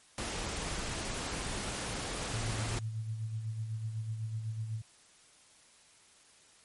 pink noise, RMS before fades -37 dBFS, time 0.18-2.79 s, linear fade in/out 2 ms
sine tone with tremolo, 110.6 Hz, A2, 9 cents sharp, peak -32 dBFS, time 2.33-4.82 s, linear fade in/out 10 ms, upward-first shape sine, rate 8 Hz, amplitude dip 50%
effects white hiss -61 dBFS RMS until 6.64 s + MP3 48 kbps

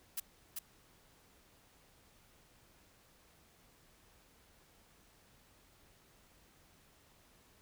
blue noise with echo, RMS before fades -38 dBFS, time 0.17-0.2 s, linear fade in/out 5 ms, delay 390 ms, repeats 1, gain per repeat -3 dB, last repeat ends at 0.59 s, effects pink hiss -66 dBFS RMS until 7.61 s

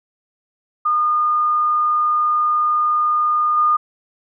sine tone with level steps, 1219 Hz, D#6, 36 cents flat, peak -14 / -12 dBFS, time 0.85-3.77 s, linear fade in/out 10 ms, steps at 3.57 s, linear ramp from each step 5 ms, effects none

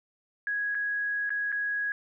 sine tone with dropouts, 1661.2 Hz, G#6, in tune, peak -27 dBFS, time 0.47-1.92 s, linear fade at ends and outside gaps 1 ms, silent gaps 0.747-0.751 / 1.294-1.304 / 1.519-1.525 s, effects none

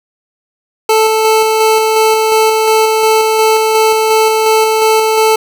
25% pulse tone with tremolo, 439.1 Hz, A4, 4 cents flat, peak -3 dBFS, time 0.89-5.36 s, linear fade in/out 5 ms, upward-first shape square, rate 2.8 Hz, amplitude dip 25%, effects none

